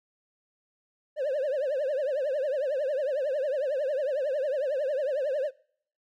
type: tone with vibrato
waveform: triangle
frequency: 559 Hz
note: C#5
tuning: 14 cents sharp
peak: -23 dBFS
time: 1.16-5.51 s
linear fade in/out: 50 ms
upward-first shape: triangle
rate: 11 Hz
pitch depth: 200 cents each way
effects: noise-tail reverb RT60 0.6 s tail -25 dB re dry + tanh soft clip ceiling -20 dBFS